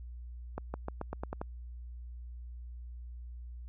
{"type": "accelerating click train", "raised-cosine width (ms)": 1, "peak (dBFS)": -22, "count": 8, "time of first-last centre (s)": [0.58, 1.415], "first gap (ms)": 160, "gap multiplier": 0.9, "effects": ["added 60 Hz sine -42 dBFS peak until 3.68 s"]}